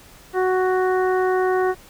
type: harmonic tone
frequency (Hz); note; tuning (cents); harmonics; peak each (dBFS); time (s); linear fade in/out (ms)
371; F#4; +5; 1 / 2 / 3 / 4 / 5; -18 / -24 / -28 / -30 / -32; 0.33-1.75; 50
effects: pink hiss -47 dBFS RMS until 1.89 s